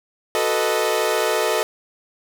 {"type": "chord", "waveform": "sawtooth", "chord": "B dominant seventh", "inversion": "second", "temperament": "equal", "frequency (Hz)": [370, 440, 493.9, 622.3], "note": ["F#4", "A4", "B4", "D#5"], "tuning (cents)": [0, 0, 0, 0], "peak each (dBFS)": [-23, -18, -22, -19], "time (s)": [0.35, 1.63], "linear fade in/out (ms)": 0, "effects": []}